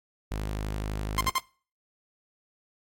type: tone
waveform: sawtooth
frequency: 51.91 Hz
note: G#1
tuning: in tune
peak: -26 dBFS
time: 0.31-1.29 s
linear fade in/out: 5 ms
type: tone bursts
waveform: sawtooth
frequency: 1051 Hz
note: C6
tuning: 7 cents sharp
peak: -19 dBFS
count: 3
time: 1.18-1.382 s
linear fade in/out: 0 ms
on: 28 ms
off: 59 ms
effects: noise-tail reverb RT60 0.4 s tail -22 dB re dry + AAC 64 kbps